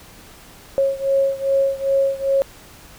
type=beating tone pair; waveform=sine; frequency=545 / 547.5 Hz; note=C#5 / C#5; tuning=-29 / -22 cents; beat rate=2.5 Hz; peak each=-18 / -20 dBFS; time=0.78-2.42 s; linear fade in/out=0 ms; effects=pink hiss -44 dBFS RMS until 2.98 s